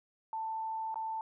sine tone with dropouts, 887 Hz, A5, 14 cents sharp, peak -34 dBFS, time 0.33-1.21 s, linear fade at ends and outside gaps 1 ms, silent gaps 0.943-0.957 s, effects none

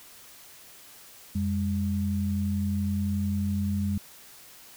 sine tone pair together, 89.98 / 201.6 Hz, F#2 / G3, -48 / +49 cents, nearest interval octave + major second, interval 1397 cents, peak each -28 / -27 dBFS, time 1.35-3.98 s, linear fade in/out 5 ms, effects white hiss -50 dBFS RMS until 4.76 s

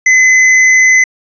triangle tone with tanh clipping, 2033 Hz, B6, 50 cents sharp, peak -6 dBFS, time 0.06-1.04 s, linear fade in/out 5 ms, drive 17 dB, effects resampled to 16000 Hz

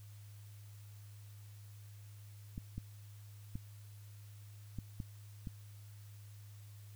clicks, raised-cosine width 5 ms, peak -29 dBFS, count 6, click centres 2.579 / 2.78 / 3.555 / 4.787 / 5.002 / 5.472 s, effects added 103 Hz sine -51 dBFS peak until 6.95 s + white hiss -65 dBFS RMS until 6.95 s

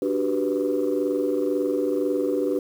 sine chord, G major seventh, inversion second, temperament equal, 293.7 / 370 / 392 / 493.9 Hz, D4 / F#4 / G4 / B4, 0 / 0 / 0 / 0 cents, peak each -25 / -27 / -26 / -25 dBFS, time 0.02-2.59 s, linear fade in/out 2 ms, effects tanh soft clip ceiling -14 dBFS + 8-bit

